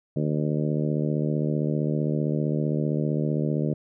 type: harmonic tone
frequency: 75.4 Hz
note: D2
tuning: 46 cents sharp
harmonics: 2 / 3 / 4 / 5 / 6 / 7 / 8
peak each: -25 / -29 / -31 / -33 / -35 / -36 / -37 dBFS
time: 0.16-3.74 s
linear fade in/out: 5 ms
effects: none